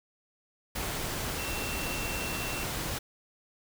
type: tone in noise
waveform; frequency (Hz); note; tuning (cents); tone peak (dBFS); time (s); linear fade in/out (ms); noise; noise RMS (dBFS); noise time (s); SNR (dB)
sine; 2707; E7; +45; -38; 1.38-2.64; 10; pink; -34; 0.75-2.99; -7
effects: none